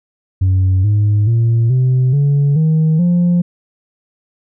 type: tone with pitch steps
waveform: sine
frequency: 93.9 / 104.19 / 115.6 / 128.27 / 142.33 / 157.92 / 175.22 Hz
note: F#2 / G#2 / A#2 / C3 / C#3 / D#3 / F3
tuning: +26 / +6 / -14 / -34 / +46 / +26 / +6 cents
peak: -7 dBFS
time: 0.41-3.42 s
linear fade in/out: 10 ms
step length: 430 ms
effects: tanh soft clip ceiling -8 dBFS